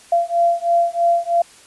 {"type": "beating tone pair", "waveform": "sine", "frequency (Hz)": [684, 687.1], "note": ["F5", "F5"], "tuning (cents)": [-36, -28], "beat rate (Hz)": 3.1, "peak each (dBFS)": -17, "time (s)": [0.12, 1.42], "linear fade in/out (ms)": 5, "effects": ["white hiss -46 dBFS RMS until 1.66 s", "resampled to 24000 Hz"]}